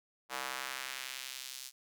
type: tone with high-pass filter sweep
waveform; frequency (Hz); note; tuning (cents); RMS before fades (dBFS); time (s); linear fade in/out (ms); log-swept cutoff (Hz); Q
square; 65.41; C2; 0; -42; 0.29-1.72; 50; 890 to 5100; 0.97
effects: none